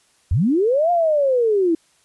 sine linear two-way sweep, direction up then down, 65 to 711 to 316.5 Hz, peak -14 dBFS, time 0.31-1.75 s, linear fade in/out 5 ms, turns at 0.91 s, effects white hiss -59 dBFS RMS until 2.04 s + resampled to 24000 Hz

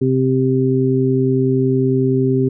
harmonic tone, 130.81 Hz, C3, in tune, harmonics 1 / 2 / 3, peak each -17 / -17 / -17 dBFS, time 0.01-2.49 s, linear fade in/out 10 ms, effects none

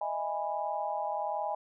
sine chord, E major seventh, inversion third, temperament just, 618.1 / 659.3 / 824.1 / 988.9 Hz, D#5 / E5 / G#5 / B5, -12 / 0 / -14 / +2 cents, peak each -37 / -39 / -33 / -39 dBFS, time 0.01-1.55 s, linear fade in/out 5 ms, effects none

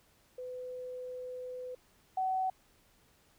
sine tone pair in turn, 503 / 753.6 Hz, B4 / F#5, +32 / +32 cents, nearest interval perfect fifth, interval 700 cents, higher second, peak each -39 / -29 dBFS, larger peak second, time 0.38-1.75 / 2.17-2.5 s, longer first, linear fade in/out 5 ms, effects pink hiss -67 dBFS RMS until 3.38 s

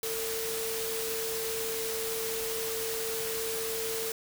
sine tone in noise, 450 Hz, A4, 39 cents sharp, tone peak -34 dBFS, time 0.03-4.12 s, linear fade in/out 2 ms, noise white, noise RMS -35 dBFS, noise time 0.03-4.12 s, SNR -2 dB, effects none

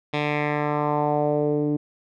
10% pulse tone with low-pass filter sweep, 148.3 Hz, D3, 17 cents sharp, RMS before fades -23 dBFS, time 0.13-1.77 s, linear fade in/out 10 ms, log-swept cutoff 3200 to 310 Hz, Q 2.5, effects none

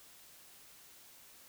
silence, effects white hiss -58 dBFS RMS until 1.48 s

